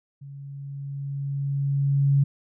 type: tone with level ramp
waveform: sine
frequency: 139.6 Hz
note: C#3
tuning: 13 cents sharp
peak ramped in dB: -38 to -15 dBFS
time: 0.21-2.24 s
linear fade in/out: 10 ms
effects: none